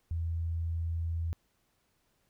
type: tone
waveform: sine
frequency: 83 Hz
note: E2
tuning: 12 cents sharp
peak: -30 dBFS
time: 0.11-1.33 s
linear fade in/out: 0 ms
effects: pink hiss -74 dBFS RMS until 2.29 s